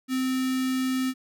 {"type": "tone with notch filter", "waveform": "square", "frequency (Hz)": 259.5, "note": "C4", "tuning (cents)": -14, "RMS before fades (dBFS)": -26, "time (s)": [0.08, 1.14], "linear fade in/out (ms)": 50, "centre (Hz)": 760, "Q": 1.6, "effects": []}